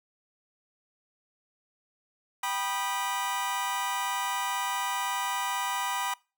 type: chord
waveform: sawtooth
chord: G augmented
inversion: none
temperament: just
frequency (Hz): 784 / 980 / 1225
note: G5 / B5 / D#6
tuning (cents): 0 / -14 / -27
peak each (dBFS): -31 / -27 / -32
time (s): 2.43-6.14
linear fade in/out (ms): 5
effects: noise-tail reverb RT60 0.3 s tail -23 dB re dry